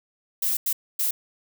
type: noise bursts at uneven times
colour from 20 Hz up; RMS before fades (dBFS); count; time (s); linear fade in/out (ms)
violet; -24; 3; 0.42-0.57 / 0.66-0.73 / 0.99-1.11; 5
effects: none